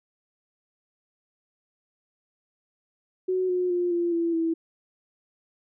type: tone with pitch steps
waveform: sine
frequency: 370.7 / 361.8 / 353.1 / 344.7 / 336.4 / 328.4 Hz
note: F#4 / F#4 / F4 / F4 / E4 / E4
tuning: +3 / -39 / +19 / -23 / +35 / -6 cents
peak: -22 dBFS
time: 3.28-4.54 s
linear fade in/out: 10 ms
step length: 210 ms
effects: none